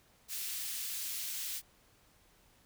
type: high-pass noise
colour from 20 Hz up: white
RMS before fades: -39 dBFS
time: 0.28-1.62 s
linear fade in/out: 50 ms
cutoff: 2500 Hz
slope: 12 dB/octave
effects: pink hiss -66 dBFS RMS until 2.65 s